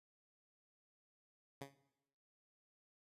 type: tone with exponential decay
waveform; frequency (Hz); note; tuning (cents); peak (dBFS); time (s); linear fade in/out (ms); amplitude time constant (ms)
10% pulse; 138.59; C#3; 0; -35; 1.61-1.76; 5; 32
effects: noise-tail reverb RT60 0.9 s tail -17 dB re dry + resampled to 32000 Hz